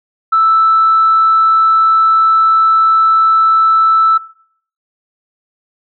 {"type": "tone", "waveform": "sine", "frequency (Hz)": 1318.5, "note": "E6", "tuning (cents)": 0, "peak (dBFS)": -6, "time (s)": [0.32, 4.18], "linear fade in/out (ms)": 10, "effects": ["noise-tail reverb RT60 0.6 s tail -20 dB re dry", "tanh soft clip ceiling -2 dBFS"]}